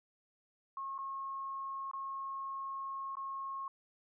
sine tone with dropouts, 1085 Hz, C#6, 37 cents flat, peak -38 dBFS, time 0.77-3.68 s, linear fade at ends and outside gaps 2 ms, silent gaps 0.98-0.987 / 1.913-1.934 / 3.154-3.169 s, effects none

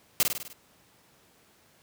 white noise with echo, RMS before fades -22 dBFS, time 0.2-0.23 s, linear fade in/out 0 ms, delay 50 ms, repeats 6, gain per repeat -4 dB, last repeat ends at 0.53 s, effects pink hiss -61 dBFS RMS until 1.82 s + high-pass 100 Hz 12 dB/octave

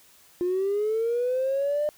triangle linear sweep, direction up, 350 to 604 Hz, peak -19 dBFS, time 0.41-1.89 s, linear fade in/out 0 ms, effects tanh soft clip ceiling -20 dBFS + white hiss -56 dBFS RMS until 1.97 s

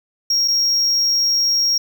triangle tone with dropouts, 5588 Hz, F8, in tune, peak -13 dBFS, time 0.3-1.78 s, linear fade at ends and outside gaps 5 ms, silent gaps 0.478-0.481 s, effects none

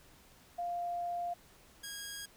sine / 10% pulse tone pair in turn, 698.5 / 1638 Hz, F5 / G#6, 0 / -24 cents, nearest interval octave + minor third, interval 1476 cents, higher second, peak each -34 / -33 dBFS, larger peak second, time 0.58-1.34 / 1.83-2.26 s, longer first, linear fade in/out 10 ms, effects pink hiss -61 dBFS RMS until 2.36 s

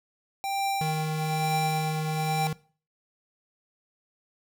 square tone with tremolo, 787 Hz, G5, 7 cents sharp, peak -25 dBFS, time 0.44-2.47 s, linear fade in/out 0 ms, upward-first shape triangle, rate 1.1 Hz, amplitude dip 80%
square tone, 155.56 Hz, D#3, in tune, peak -28 dBFS, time 0.81-2.53 s, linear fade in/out 2 ms
effects noise-tail reverb RT60 0.4 s tail -20 dB re dry

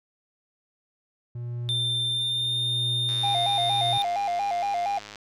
triangle tone with tremolo, 120 Hz, B2, 49 cents flat, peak -26 dBFS, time 1.35-3.98 s, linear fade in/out 5 ms, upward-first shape triangle, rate 0.8 Hz, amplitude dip 70%
triangle tone with pitch glide, 3580 to 3630 Hz, A7 to A#7, +29 to -47 cents, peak -23 dBFS, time 1.69-4.02 s, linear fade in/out 0 ms, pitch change +24 cents, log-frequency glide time 2.06-2.54 s
click train, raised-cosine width 0.2 ms, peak -23 dBFS, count 216, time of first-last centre 3.09-5.157 s, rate 104 Hz
triangle tone with vibrato, 751 Hz, F#5, 26 cents sharp, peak -22 dBFS, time 3.23-4.99 s, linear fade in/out 10 ms, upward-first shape square, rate 4.3 Hz, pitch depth 120 cents each way
effects none

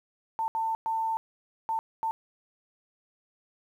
sine tone bursts at uneven times, 895 Hz, A5, 29 cents sharp, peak -26 dBFS, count 5, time 0.39-0.48 / 0.55-0.75 / 0.86-1.17 / 1.69-1.79 / 2.03-2.11 s, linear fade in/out 0 ms, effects 10-bit

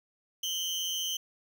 30% pulse tone pair together, 2947 / 3122 Hz, F#7 / G7, -8 / -8 cents, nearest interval minor second, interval 100 cents, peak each -33 / -29 dBFS, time 0.43-1.17 s, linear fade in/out 5 ms, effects none

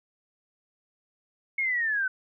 sine linear sweep, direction down, 2191 to 1495 Hz, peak -24 dBFS, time 1.58-2.08 s, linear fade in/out 5 ms, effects none

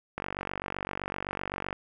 click train, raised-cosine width 0.5 ms, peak -17 dBFS, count 75, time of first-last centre 0.18-1.728 s, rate 47.8 Hz, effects none

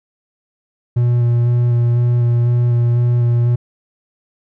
triangle tone with vibrato, 120 Hz, B2, 49 cents flat, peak -9 dBFS, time 0.96-3.56 s, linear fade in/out 10 ms, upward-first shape square, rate 2 Hz, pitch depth 12 cents each way, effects none

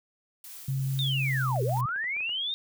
blue noise with tremolo, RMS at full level -43 dBFS, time 0.44-1.81 s, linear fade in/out 2 ms, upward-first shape triangle, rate 2.4 Hz, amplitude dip 40%
sine tone with pitch glide, 134.6 to 124.86 Hz, C3 to B2, +49 to +19 cents, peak -26 dBFS, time 0.68-1.86 s, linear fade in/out 5 ms, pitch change -130 cents, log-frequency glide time 1.29-1.63 s
sine linear two-way sweep, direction down then up, 3729 to 370 to 3729 Hz, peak -28 dBFS, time 0.99-2.54 s, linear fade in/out 0 ms, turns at 1.63 s
clicks, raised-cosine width 0.5 ms, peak -34 dBFS, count 10, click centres 1.56 / 1.696 / 1.77 / 1.801 / 1.89 / 1.961 / 2.042 / 2.166 / 2.206 / 2.294 s
effects none

